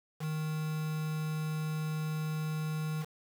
triangle tone with quantisation, 155.56 Hz, D#3, in tune, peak -30 dBFS, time 0.19-3.06 s, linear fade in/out 50 ms, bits 7, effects none

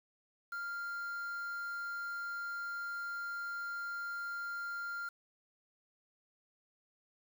triangle tone with quantisation, 1396.9 Hz, F6, in tune, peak -36 dBFS, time 0.52-5.09 s, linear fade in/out 5 ms, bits 9, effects none

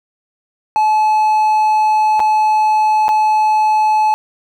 triangle tone with dropouts, 860 Hz, A5, 40 cents flat, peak -8 dBFS, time 0.76-4.14 s, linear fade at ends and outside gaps 0 ms, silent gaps 2.195-2.202 / 3.082-3.09 s, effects none

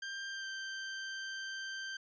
sawtooth tone with pitch glide, 1586 to 1566 Hz, G6 to G6, +20 to -2 cents, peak -36 dBFS, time 0.02-1.97 s, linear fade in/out 5 ms, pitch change -22 cents, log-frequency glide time 0.29-0.47 s, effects resampled to 16000 Hz

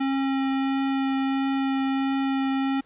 square tone with vibrato, 270 Hz, C#4, 45 cents flat, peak -23 dBFS, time 0-2.81 s, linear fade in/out 10 ms, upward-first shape triangle, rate 1.5 Hz, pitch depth 9 cents each way, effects pink hiss -59 dBFS RMS until 2.85 s + resampled to 8000 Hz

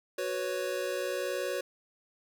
square chord, F# suspended fourth, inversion none, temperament equal, 370 / 493.9 / 554.4 Hz, F#4 / B4 / C#5, 0 / 0 / 0 cents, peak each -37 / -37 / -35 dBFS, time 0.18-1.61 s, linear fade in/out 5 ms, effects none

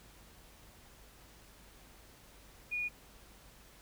sine tone, 2447 Hz, D#7, 29 cents flat, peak -33 dBFS, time 2.71-2.89 s, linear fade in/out 20 ms, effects added 50 Hz sine -62 dBFS peak until 3.81 s + pink hiss -59 dBFS RMS until 3.81 s

